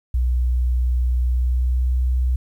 sine tone with pitch glide, 61.74 to 62.93 Hz, B1 to B1, 0 to +33 cents, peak -15 dBFS, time 0.14-2.36 s, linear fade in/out 5 ms, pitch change +33 cents, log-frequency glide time 1.24-1.95 s, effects tanh soft clip ceiling -12 dBFS + 9-bit

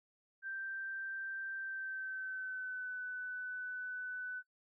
sine tone with pitch glide, 1568 to 1498.9 Hz, G6 to F#6, 0 to +22 cents, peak -39 dBFS, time 0.42-4.43 s, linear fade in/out 50 ms, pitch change -78 cents, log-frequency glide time 1.57-2.96 s, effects noise-tail reverb RT60 0.1 s tail -23 dB re dry

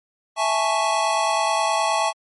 square chord, A major seventh, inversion second, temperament equal, 659.3 / 830.6 / 880 / 1108.7 Hz, E5 / G#5 / A5 / C#6, 0 / 0 / 0 / 0 cents, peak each -25 dBFS, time 0.36-2.13 s, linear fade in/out 50 ms, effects MP3 48 kbps

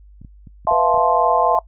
clicks, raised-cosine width 5 ms, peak -27 dBFS, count 7, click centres 0.216 / 0.248 / 0.472 / 0.651 / 0.723 / 0.943 / 0.977 s
sine chord, F major seventh, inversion third, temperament just, 654.8 / 698.5 / 873.1 / 1047.7 Hz, E5 / F5 / A5 / C6, -12 / 0 / -14 / +2 cents, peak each -19 dBFS, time 0.67-1.59 s, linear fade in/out 2 ms
sine tone with vibrato, 492.3 Hz, B4, 6 cents flat, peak -22 dBFS, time 0.71-1.55 s, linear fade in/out 0 ms, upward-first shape sine, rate 3.2 Hz, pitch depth 13 cents each way
effects noise-tail reverb RT60 0.1 s tail -21 dB re dry + added 50 Hz sine -42 dBFS peak until 1.67 s

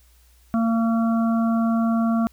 harmonic tone, 227.8 Hz, A#3, 40 cents flat, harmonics 1 / 3 / 5 / 6, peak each -18 / -28 / -32 / -34 dBFS, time 0.54-2.27 s, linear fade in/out 0 ms, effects added 60 Hz sine -53 dBFS peak until 2.32 s + white hiss -60 dBFS RMS until 2.32 s

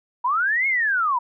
sine linear two-way sweep, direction up then down, 932.3 to 2196 to 932.3 Hz, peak -18 dBFS, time 0.24-1.19 s, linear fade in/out 10 ms, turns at 0.67 s, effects none

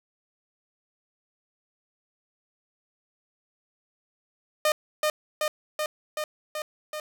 sawtooth tone with echo, 610 Hz, D#5, 34 cents flat, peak -16 dBFS, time 4.65-4.72 s, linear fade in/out 2 ms, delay 380 ms, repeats 6, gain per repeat -2 dB, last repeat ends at 7 s, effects none

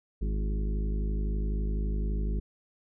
harmonic tone with a mistuned harmonic, 51.91 Hz, G#1, in tune, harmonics 1 / 2 / 3 / 4 / 5 / 6 / 7 / 8, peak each -27 / -44 / -39 / -39 / -50 / -47 / -46 / -46 dBFS, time 0.21-2.4 s, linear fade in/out 10 ms, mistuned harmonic 7, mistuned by -33 cents, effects none

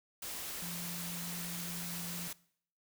sine tone in noise, 173.5 Hz, F3, 11 cents flat, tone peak -43 dBFS, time 0.62-2.28 s, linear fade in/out 5 ms, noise white, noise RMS -42 dBFS, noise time 0.22-2.33 s, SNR -4 dB, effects noise-tail reverb RT60 0.6 s tail -21 dB re dry

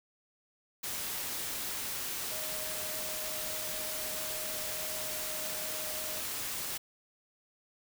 sine tone in noise, 622 Hz, D#5, 1 cent flat, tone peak -45 dBFS, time 2.31-6.21 s, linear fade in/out 10 ms, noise white, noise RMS -37 dBFS, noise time 0.83-6.78 s, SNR -11 dB, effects none

